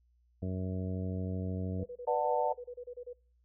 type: harmonic tone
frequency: 93 Hz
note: F#2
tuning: 9 cents sharp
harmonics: 1 / 2 / 3 / 4 / 5 / 6 / 7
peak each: -35 / -37 / -43 / -48 / -45 / -51 / -49 dBFS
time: 0.42-1.84 s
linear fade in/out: 5 ms
type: tone bursts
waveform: sine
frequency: 490 Hz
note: B4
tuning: 14 cents flat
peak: -40 dBFS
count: 14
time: 1.79-3.133 s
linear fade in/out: 10 ms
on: 69 ms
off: 29 ms
type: chord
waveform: sine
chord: B minor seventh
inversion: none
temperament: just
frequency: 493.9 / 592.7 / 740.8 / 889 Hz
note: B4 / D5 / F#5 / A5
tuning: 0 / +16 / +2 / +18 cents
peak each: -33 dBFS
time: 2.07-2.53 s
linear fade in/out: 10 ms
effects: noise-tail reverb RT60 0.4 s tail -25 dB re dry + added 60 Hz sine -66 dBFS peak until 3.44 s